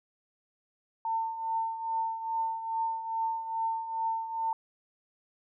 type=tone with tremolo; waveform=sine; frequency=901 Hz; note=A5; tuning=41 cents sharp; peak=-26 dBFS; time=1.05-4.53 s; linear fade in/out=2 ms; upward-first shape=triangle; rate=2.4 Hz; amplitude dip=70%; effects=none